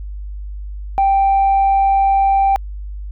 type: tone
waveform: sine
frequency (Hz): 784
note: G5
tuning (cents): 0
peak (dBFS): -9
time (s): 0.98-2.56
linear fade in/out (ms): 0
effects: tanh soft clip ceiling -8 dBFS + added 50 Hz sine -25 dBFS peak until 3.11 s